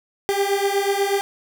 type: beating tone pair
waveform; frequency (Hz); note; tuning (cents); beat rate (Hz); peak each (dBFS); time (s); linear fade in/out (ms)
30% pulse; 394.2 / 402.4; G4 / G4; +10 / +45; 8.2; -19; 0.29-1.21; 0
effects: none